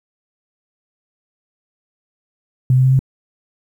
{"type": "tone with pitch steps", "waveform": "sine", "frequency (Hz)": [128.1, 129.59, 131.09, 132.62], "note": ["C3", "C3", "C3", "C3"], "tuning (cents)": [-36, -16, 4, 24], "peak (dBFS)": -9, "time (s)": [2.7, 2.992], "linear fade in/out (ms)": 2, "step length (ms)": 73, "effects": ["8-bit"]}